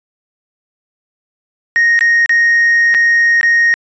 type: tone with dropouts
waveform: triangle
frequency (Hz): 1864.7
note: A#6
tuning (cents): 0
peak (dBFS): -5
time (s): 1.76-3.74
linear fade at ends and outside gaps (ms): 0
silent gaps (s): 1.991-2.009 / 2.26-2.294 / 2.942-2.947 / 3.412-3.431
effects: tanh soft clip ceiling -2 dBFS + resampled to 16000 Hz